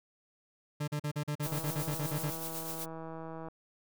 40% pulse tone bursts, 148.2 Hz, D3, 16 cents sharp, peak -31 dBFS, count 13, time 0.8-2.306 s, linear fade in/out 10 ms, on 78 ms, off 41 ms
blue noise with tremolo, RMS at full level -39 dBFS, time 1.42-2.86 s, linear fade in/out 20 ms, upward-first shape sine, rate 8 Hz, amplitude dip 50%
click train, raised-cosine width 1 ms, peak -30 dBFS, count 329, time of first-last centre 1.46-3.485 s, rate 162 Hz
effects none

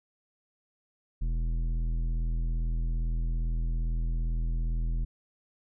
triangle tone with tanh clipping, 41.2 Hz, E1, in tune, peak -28 dBFS, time 1.21-5.05 s, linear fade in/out 10 ms, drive 15 dB, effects none

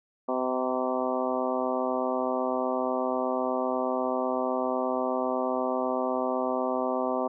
harmonic tone with a mistuned harmonic, 128.1 Hz, C3, 36 cents flat, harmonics 2 / 3 / 4 / 5 / 6 / 7 / 8 / 9, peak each -32 / -34 / -32 / -31 / -35 / -36 / -38 / -36 dBFS, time 0.28-7.28 s, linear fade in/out 10 ms, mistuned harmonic 7, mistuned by +29 cents, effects none

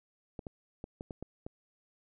clicks, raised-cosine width 2 ms, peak -27 dBFS, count 7, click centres 0.392 / 0.468 / 0.841 / 1.009 / 1.108 / 1.226 / 1.465 s, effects none

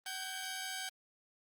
10% pulse tone pair together, 757.3 / 1600 Hz, F#5 / G6, +40 / +35 cents, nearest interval octave + minor second, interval 1295 cents, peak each -34 / -33 dBFS, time 0.06-0.89 s, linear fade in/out 2 ms, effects Opus 24 kbps

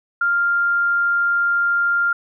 sine tone, 1396.9 Hz, F6, in tune, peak -15 dBFS, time 0.21-2.13 s, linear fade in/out 5 ms, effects none

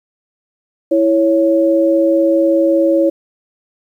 sine tone pair together, 329.6 / 554.3 Hz, E4 / C#5, 0 / 0 cents, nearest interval major sixth, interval 900 cents, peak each -12 dBFS, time 0.91-3.1 s, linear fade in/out 10 ms, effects 8-bit

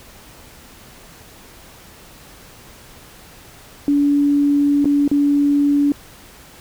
sine tone with dropouts, 286.7 Hz, D4, 42 cents flat, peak -12 dBFS, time 3.88-5.92 s, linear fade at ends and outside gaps 1 ms, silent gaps 4.845-4.855 / 5.078-5.114 s, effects pink hiss -43 dBFS RMS until 6.6 s

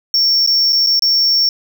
triangle tone with dropouts, 5470 Hz, F8, 37 cents flat, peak -9 dBFS, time 0.14-1.49 s, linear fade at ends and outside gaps 1 ms, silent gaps 0.464-0.474 / 0.724-0.729 / 0.864-0.87 / 0.994-1.022 s, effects none

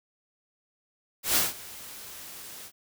white noise with ADSR envelope, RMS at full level -22 dBFS, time 1.23-2.72 s, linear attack 130 ms, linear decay 170 ms, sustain -21 dB, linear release 68 ms, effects none

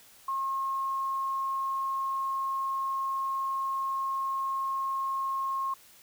sine tone, 1077 Hz, C6, 50 cents sharp, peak -28 dBFS, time 0.28-5.74 s, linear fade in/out 5 ms, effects white hiss -56 dBFS RMS until 6.02 s

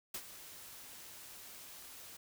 white noise with ADSR envelope, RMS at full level -40 dBFS, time 0.14-2.17 s, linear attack 5 ms, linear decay 61 ms, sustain -12 dB, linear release 7 ms, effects none

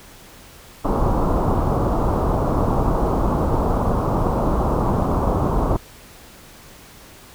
pink low-pass noise, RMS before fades -19 dBFS, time 0.84-5.77 s, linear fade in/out 10 ms, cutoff 1200 Hz, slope 48 dB/octave, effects pink hiss -44 dBFS RMS until 7.34 s

